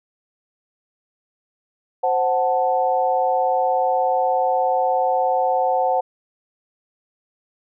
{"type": "chord", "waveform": "sine", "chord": "F# diminished", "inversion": "second", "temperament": "equal", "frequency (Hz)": [523.3, 740, 880], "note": ["C5", "F#5", "A5"], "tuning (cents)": [0, 0, 0], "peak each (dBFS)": [-21, -19, -23], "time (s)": [2.03, 6.01], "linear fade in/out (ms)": 10, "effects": []}